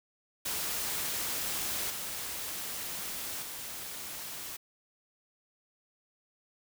white noise with level steps, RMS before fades -34 / -38 / -41 dBFS, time 0.45-4.57 s, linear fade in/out 10 ms, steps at 1.9 / 3.42 s, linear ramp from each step 2 ms, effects none

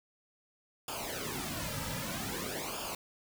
pink noise with flanger, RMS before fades -38 dBFS, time 0.88-2.95 s, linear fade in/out 2 ms, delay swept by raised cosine 0.5 to 2.8 ms, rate 0.52 Hz, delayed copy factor -0.8, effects none

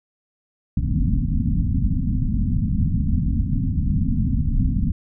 pink low-pass noise, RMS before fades -20 dBFS, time 0.77-4.92 s, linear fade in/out 5 ms, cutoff 270 Hz, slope 96 dB/octave, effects none

